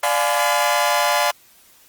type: chord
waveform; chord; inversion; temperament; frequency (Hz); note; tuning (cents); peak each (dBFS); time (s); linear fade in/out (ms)
sawtooth; D diminished seventh; none; just; 587.3 / 704.8 / 845.8 / 1014.9; D5 / F5 / Ab5 / Cb6; 0 / +16 / +31 / +47; -18; 0.03-1.31; 5
effects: white hiss -52 dBFS RMS until 1.88 s + Opus 24 kbps